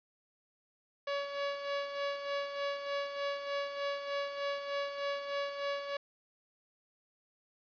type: tone with tremolo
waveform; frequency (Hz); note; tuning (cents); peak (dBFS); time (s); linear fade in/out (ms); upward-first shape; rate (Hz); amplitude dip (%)
sawtooth; 565; C#5; +33; -28; 1.07-5.97; 5; sine; 3.3; 60
effects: resampled to 11025 Hz + 9-bit